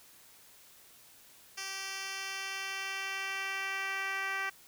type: tone with band-pass filter sweep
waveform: 10% pulse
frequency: 388.3 Hz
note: G4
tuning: 16 cents flat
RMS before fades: -37 dBFS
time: 1.57-4.5 s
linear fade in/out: 10 ms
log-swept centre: 4800 to 1900 Hz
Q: 1.3
effects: white hiss -58 dBFS RMS until 4.67 s